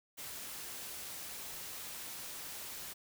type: noise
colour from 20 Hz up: white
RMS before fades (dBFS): -45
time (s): 0.17-2.94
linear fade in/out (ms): 20
effects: none